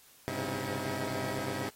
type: tone cluster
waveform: 10% pulse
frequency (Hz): 100.6 / 128 / 136.3 / 320.5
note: G2 / C3 / C#3 / E4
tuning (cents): +45 / -38 / -29 / -49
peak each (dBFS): -31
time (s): 0.28-1.69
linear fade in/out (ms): 0
effects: white hiss -59 dBFS RMS until 1.75 s + AAC 48 kbps